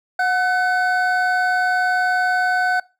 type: tone pair together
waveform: triangle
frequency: 730 / 1508.9 Hz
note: F#5 / F#6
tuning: -24 / +34 cents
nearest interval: octave + minor second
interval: 1258 cents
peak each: -17 dBFS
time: 0.19-2.8 s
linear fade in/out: 5 ms
effects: noise-tail reverb RT60 0.3 s tail -23 dB re dry